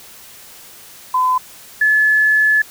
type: tone pair in turn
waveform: sine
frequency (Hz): 1015 / 1720.9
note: B5 / A6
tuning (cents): +47 / -39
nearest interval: major sixth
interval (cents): 914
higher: second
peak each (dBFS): -12 / -10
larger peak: second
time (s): 1.14-1.38 / 1.81-2.62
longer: second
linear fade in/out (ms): 5
effects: white hiss -40 dBFS RMS until 2.7 s